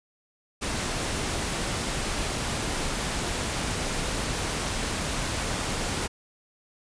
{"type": "noise", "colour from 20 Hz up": "pink", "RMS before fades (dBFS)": -29, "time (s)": [0.61, 6.08], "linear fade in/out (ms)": 20, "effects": ["resampled to 22050 Hz"]}